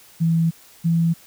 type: tone pair in turn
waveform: sine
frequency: 164.81 / 166.63 Hz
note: E3 / E3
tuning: 0 / +19 cents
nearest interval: unison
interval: 19 cents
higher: second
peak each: -15 dBFS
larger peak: neither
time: 0.2-0.51 / 0.84-1.14 s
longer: first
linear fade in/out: 20 ms
effects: white hiss -49 dBFS RMS until 1.26 s